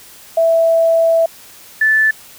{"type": "tone pair in turn", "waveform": "sine", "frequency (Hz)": [659.3, 1751], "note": ["E5", "A6"], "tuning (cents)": [0, -9], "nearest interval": "octave + perfect fourth", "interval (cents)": 1691, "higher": "second", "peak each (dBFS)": -9, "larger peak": "neither", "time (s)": [[0.37, 1.26], [1.81, 2.11]], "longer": "first", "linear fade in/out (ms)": 5, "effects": ["white hiss -40 dBFS RMS until 2.38 s"]}